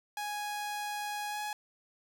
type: tone with pitch glide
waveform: sawtooth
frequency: 830.6 to 838.8 Hz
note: G#5 to G#5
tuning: 0 to +17 cents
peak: -31 dBFS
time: 0.17-1.53 s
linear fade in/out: 2 ms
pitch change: +17 cents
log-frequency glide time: 1.28-1.39 s
effects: none